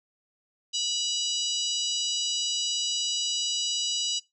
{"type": "harmonic tone", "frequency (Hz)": 977, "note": "B5", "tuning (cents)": -19, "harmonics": [3, 4, 5, 6, 7, 8], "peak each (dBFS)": [-30, -32, -34, -36, -37, -38], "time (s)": [0.73, 4.2], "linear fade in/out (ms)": 20, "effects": ["noise-tail reverb RT60 0.2 s tail -20 dB re dry"]}